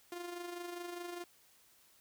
sawtooth tone with amplitude modulation, 350 Hz, F4, 4 cents sharp, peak -36 dBFS, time 0.12-1.24 s, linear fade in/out 2 ms, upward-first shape sine, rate 24.9 Hz, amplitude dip 50%, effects white hiss -66 dBFS RMS until 2 s

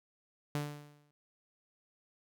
sawtooth tone with exponential decay, 146.83 Hz, D3, in tune, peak -27 dBFS, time 0.55-1.11 s, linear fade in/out 0 ms, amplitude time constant 120 ms, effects none

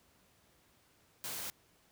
white noise, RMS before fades -41 dBFS, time 1.24-1.5 s, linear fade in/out 0 ms, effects pink hiss -68 dBFS RMS until 1.91 s + high-pass 60 Hz 12 dB/octave

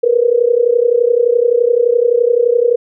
sine tone with amplitude modulation, 478 Hz, A#4, 43 cents sharp, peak -5 dBFS, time 0.03-2.76 s, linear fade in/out 10 ms, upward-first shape sine, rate 31.7 Hz, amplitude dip 85%, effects none

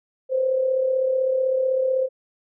sine tone with amplitude modulation, 521 Hz, C5, 7 cents flat, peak -16 dBFS, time 0.29-2.09 s, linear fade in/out 50 ms, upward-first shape sine, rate 35.9 Hz, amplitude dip 50%, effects none

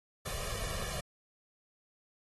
pink noise with comb filter, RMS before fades -38 dBFS, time 0.25-1.01 s, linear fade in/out 10 ms, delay 1.7 ms, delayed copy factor +0.85, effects AAC 32 kbps

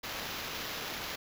blue noise with sample-and-hold, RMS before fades -39 dBFS, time 0.03-1.16 s, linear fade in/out 10 ms, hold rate 8820 Hz, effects none

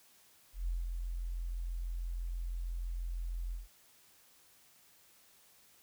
sine tone with ADSR envelope, 43.08 Hz, F1, 23 cents flat, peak -31 dBFS, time 0.53-3.68 s, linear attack 140 ms, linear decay 190 ms, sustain -4 dB, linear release 160 ms, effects white hiss -64 dBFS RMS until 5.82 s

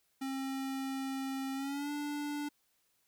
square tone with pitch glide, 268.1 to 292.4 Hz, C4 to D4, +42 to -7 cents, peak -36 dBFS, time 0.21-2.49 s, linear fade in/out 10 ms, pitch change +151 cents, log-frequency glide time 1.54-1.91 s, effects white hiss -75 dBFS RMS until 3.07 s

